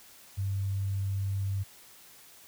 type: tone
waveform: sine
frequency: 98 Hz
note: G2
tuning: in tune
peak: -28 dBFS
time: 0.37-1.64 s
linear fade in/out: 20 ms
effects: white hiss -54 dBFS RMS until 2.47 s